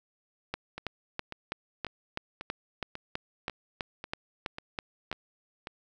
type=two click trains; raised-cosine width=0.3 ms; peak=-22 / -16 dBFS; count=10 / 15; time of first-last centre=0.78-5.671 / 0.54-5.115 s; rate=1.84 / 3.06 Hz; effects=none